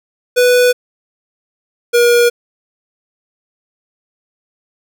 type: tone pair in turn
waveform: square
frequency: 493.9 / 477.9 Hz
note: B4 / A#4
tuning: 0 / +43 cents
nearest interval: minor second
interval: 57 cents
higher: first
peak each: -8 dBFS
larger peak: neither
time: 0.36-0.73 / 1.93-2.3 s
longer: neither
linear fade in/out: 20 ms
effects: none